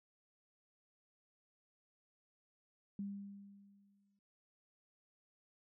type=tone with exponential decay; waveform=sine; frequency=200 Hz; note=G3; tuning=35 cents sharp; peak=-38 dBFS; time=2.99-4.19 s; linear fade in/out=2 ms; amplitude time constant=260 ms; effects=none